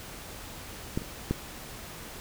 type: clicks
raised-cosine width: 3 ms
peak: -15 / -28 / -13 dBFS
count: 3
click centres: 0.975 / 1.019 / 1.31 s
effects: pink hiss -43 dBFS RMS until 2.2 s